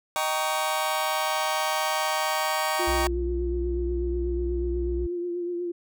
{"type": "chord", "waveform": "sawtooth", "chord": "Eb dominant seventh", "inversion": "none", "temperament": "just", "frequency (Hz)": [622.3, 777.8, 933.4, 1120.1], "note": ["Eb5", "G5", "Bb5", "Db6"], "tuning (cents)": [0, -14, 2, 18], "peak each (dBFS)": -26, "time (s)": [0.16, 3.07], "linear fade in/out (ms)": 0}
{"type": "tone with vibrato", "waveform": "sine", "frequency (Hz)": 350, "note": "F4", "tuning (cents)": 4, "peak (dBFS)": -27, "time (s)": [2.79, 5.72], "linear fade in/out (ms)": 10, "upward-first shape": "triangle", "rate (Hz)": 8.2, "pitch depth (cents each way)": 36}
{"type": "tone", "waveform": "triangle", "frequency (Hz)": 61.74, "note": "B1", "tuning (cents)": 0, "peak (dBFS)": -25, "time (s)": [2.87, 5.07], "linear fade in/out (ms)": 10}
{"effects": []}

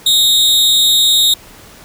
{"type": "tone with amplitude modulation", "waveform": "40% pulse", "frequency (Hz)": 3729, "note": "A#7", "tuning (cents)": 0, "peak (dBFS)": -4, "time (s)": [0.06, 1.34], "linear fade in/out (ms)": 5, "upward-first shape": "sine", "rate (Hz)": 296, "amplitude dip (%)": 65, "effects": ["pink hiss -39 dBFS RMS until 1.84 s"]}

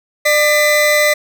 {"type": "tone pair together", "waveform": "40% pulse", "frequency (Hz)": [598, 2011], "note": ["D5", "B6"], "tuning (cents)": [31, 31], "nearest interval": "octave + major sixth", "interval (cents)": 2100, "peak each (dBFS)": -12, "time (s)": [0.25, 1.14], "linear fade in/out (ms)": 10, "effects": []}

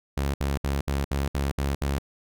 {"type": "tone bursts", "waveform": "sawtooth", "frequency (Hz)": 69.6, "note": "C#2", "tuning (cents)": 8, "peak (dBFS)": -20, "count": 8, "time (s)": [0.17, 1.985], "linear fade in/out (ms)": 5, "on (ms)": 170, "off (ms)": 65, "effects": []}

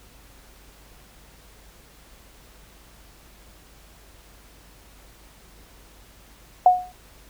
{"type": "tone with exponential decay", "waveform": "sine", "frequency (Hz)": 728, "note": "F#5", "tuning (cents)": -28, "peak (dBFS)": -7, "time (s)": [6.66, 6.92], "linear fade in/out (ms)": 2, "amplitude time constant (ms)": 56, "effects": ["added 50 Hz sine -52 dBFS peak until 7.29 s", "pink hiss -52 dBFS RMS until 7.29 s"]}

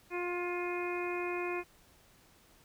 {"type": "harmonic tone with a mistuned harmonic", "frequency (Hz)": 354, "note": "F4", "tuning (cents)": 23, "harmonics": [1, 2, 3, 4, 5, 6, 7], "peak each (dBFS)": [-35, -43, -42, -48, -48, -45, -41], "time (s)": [0.1, 1.64], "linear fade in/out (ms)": 50, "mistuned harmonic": 5, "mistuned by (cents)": -27, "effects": ["pink hiss -63 dBFS RMS until 2.64 s"]}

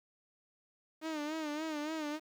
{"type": "tone with vibrato", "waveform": "sawtooth", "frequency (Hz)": 307.1, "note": "D#4", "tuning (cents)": -23, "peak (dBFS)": -32, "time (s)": [1.01, 2.2], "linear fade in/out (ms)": 50, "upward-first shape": "sine", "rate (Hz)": 3.5, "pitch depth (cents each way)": 79, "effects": ["low-pass 6000 Hz 12 dB/octave", "10-bit"]}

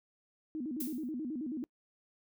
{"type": "tone with vibrato", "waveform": "sine", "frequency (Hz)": 277.2, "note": "C#4", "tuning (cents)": 0, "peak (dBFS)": -35, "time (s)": [0.55, 1.64], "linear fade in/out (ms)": 0, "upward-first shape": "square", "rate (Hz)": 9.3, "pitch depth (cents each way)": 210}
{"type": "noise with exponential decay", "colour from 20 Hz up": "violet", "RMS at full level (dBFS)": -37, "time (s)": [0.8, 1.11], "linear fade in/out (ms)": 5, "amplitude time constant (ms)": 67}
{"effects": ["noise-tail reverb RT60 0.1 s tail -26 dB re dry"]}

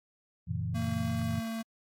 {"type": "chord", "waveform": "sine", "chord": "F# dominant seventh", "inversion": "none", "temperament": "equal", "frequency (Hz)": [92.5, 116.54, 138.59, 164.81], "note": ["F#2", "A#2", "C#3", "E3"], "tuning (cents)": [0, 0, 0, 0], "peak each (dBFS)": [-35, -35, -40, -36], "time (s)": [0.47, 1.41], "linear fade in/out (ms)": 20}
{"type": "tone with pitch glide", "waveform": "square", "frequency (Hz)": [227.3, 225.7], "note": ["A#3", "A3"], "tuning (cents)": [-43, 44], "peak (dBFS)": -34, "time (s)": [0.74, 1.63], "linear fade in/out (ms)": 20, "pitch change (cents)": -13, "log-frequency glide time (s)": [1.15, 1.43]}
{"effects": ["AAC 64 kbps"]}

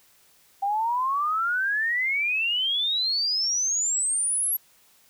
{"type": "exponential sweep", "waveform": "sine", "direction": "up", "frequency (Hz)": [780, 11640], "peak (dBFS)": -22, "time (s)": [0.62, 4.57], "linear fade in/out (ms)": 10, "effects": ["white hiss -59 dBFS RMS until 5.09 s"]}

